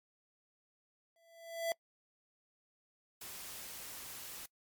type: tone with exponential growth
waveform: square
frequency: 667 Hz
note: E5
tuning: 20 cents sharp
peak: -31 dBFS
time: 1.16-1.72 s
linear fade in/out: 1 ms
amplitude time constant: 120 ms
type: noise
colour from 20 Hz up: white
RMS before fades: -47 dBFS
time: 3.21-4.46 s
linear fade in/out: 5 ms
effects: noise-tail reverb RT60 0.1 s tail -24 dB re dry + MP3 96 kbps